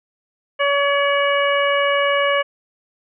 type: harmonic tone with a mistuned harmonic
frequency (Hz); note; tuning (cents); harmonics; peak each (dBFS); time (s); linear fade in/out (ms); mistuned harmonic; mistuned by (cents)
566; C#5; +36; 1 / 2 / 3 / 4 / 5; -18 / -21 / -23 / -24 / -25; 0.59-2.43; 20; 5; +46
effects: none